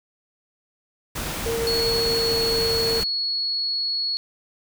pink noise, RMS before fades -29 dBFS, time 1.15-3.04 s, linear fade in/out 10 ms
sine tone with pitch glide, 460 to 455.8 Hz, A#4 to A#4, -23 to -39 cents, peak -23 dBFS, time 1.46-3 s, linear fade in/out 2 ms, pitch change -16 cents, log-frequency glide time 2-2.59 s
sine tone, 4357 Hz, C#8, 31 cents flat, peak -22 dBFS, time 1.67-4.17 s, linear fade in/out 0 ms
effects none

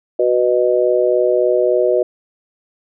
harmonic tone, 123.47 Hz, B2, in tune, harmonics 3 / 4 / 5, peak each -16 / -16 / -16 dBFS, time 0.19-2.03 s, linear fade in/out 5 ms, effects none

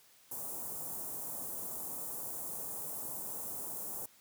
white band-stop noise, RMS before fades -41 dBFS, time 0.31-4.06 s, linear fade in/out 5 ms, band 1000 to 8000 Hz, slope 24 dB/octave, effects white hiss -63 dBFS RMS until 4.2 s + high-pass 100 Hz 12 dB/octave

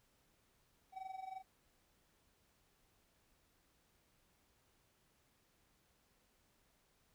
triangle tone with amplitude modulation, 760 Hz, F#5, 46 cents sharp, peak -40 dBFS, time 0.92-1.43 s, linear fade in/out 50 ms, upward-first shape sine, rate 22.8 Hz, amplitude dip 80%, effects pink hiss -75 dBFS RMS until 7.14 s

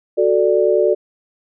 sine chord, D major, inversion first, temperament equal, 370 / 440 / 587.3 Hz, F#4 / A4 / D5, 0 / 0 / 0 cents, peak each -16 dBFS, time 0.17-0.95 s, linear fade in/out 20 ms, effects none

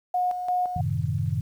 sine tone with tremolo, 724 Hz, F#5, 38 cents flat, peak -21 dBFS, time 0.14-0.81 s, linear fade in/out 5 ms, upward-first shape square, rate 2.9 Hz, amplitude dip 55%
sine chord, F# diminished seventh, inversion none, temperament equal, 92.5 / 110 / 130.81 / 155.56 Hz, F#2 / A2 / C3 / Eb3, 0 / 0 / 0 / 0 cents, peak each -29 dBFS, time 0.76-1.41 s, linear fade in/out 5 ms
effects 9-bit

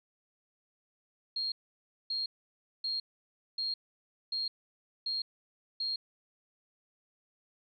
sine tone bursts, 4238 Hz, C8, 21 cents sharp, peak -31 dBFS, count 7, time 1.36-5.96 s, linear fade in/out 5 ms, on 160 ms, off 580 ms, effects none

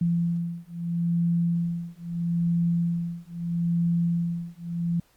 sine beating tone pair, 170 / 170.77 Hz, F3 / F3, -46 / -39 cents, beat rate 0.77 Hz, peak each -26 dBFS, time 0.01-5 s, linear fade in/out 5 ms, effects pink hiss -63 dBFS RMS until 5.16 s + Opus 48 kbps

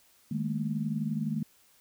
sine chord, D# suspended fourth, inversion none, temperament equal with one note detuned, 155.56 / 207.7 / 227.4 Hz, D#3 / G#3 / A#3, 0 / 0 / -43 cents, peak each -33 dBFS, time 0.31-1.43 s, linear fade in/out 5 ms, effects white hiss -63 dBFS RMS until 1.8 s

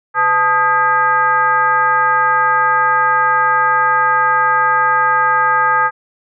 sine tone with frequency modulation, 1244.5 Hz, D#6, in tune, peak -10 dBFS, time 0.14-5.91 s, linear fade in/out 50 ms, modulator 370 Hz, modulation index 1.2, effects none

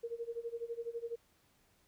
sine tone with tremolo, 466.2 Hz, A#4, in tune, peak -35 dBFS, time 0.03-1.16 s, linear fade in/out 10 ms, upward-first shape sine, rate 12 Hz, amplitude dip 90%, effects pink hiss -71 dBFS RMS until 1.87 s

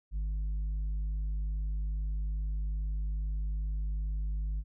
sine tone with tanh clipping, 51.2 Hz, G#1, 24 cents flat, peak -31 dBFS, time 0.11-4.64 s, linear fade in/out 50 ms, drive 4 dB, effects none

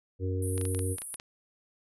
harmonic tone, 93.3 Hz, F#2, 15 cents sharp, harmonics 1 / 3 / 4 / 5, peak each -29 / -38 / -39 / -37 dBFS, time 0.19-0.97 s, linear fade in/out 50 ms
pink band-pass noise, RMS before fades -41 dBFS, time 0.42-1.16 s, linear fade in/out 5 ms, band 9300 to 11000 Hz, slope 96 dB/octave
clicks, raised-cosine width 0.2 ms, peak -24 dBFS, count 9, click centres 0.579 / 0.613 / 0.653 / 0.748 / 0.792 / 0.984 / 1.019 / 1.142 / 1.199 s
effects none

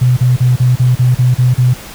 sine tone bursts, 125.3 Hz, B2, 25 cents sharp, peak -6 dBFS, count 9, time 0.01-1.738 s, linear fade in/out 10 ms, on 160 ms, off 36 ms, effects pink hiss -31 dBFS RMS until 1.94 s

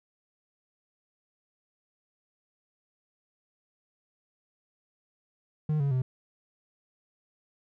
triangle tone with pitch steps, 152.9 / 140.21 / 128.57 Hz, D#3 / C#3 / C3, -30 / +20 / -30 cents, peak -22 dBFS, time 5.69-6.02 s, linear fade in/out 5 ms, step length 110 ms, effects none

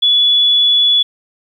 sine tone, 3419 Hz, G#7, 50 cents sharp, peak -8 dBFS, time 0.02-1.03 s, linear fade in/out 10 ms, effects 8-bit

